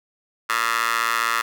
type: tone with high-pass filter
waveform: 15% pulse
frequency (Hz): 115.3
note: A#2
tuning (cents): -19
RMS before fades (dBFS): -22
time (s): 0.49-1.42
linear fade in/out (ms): 10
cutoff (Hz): 1400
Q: 3.7
effects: none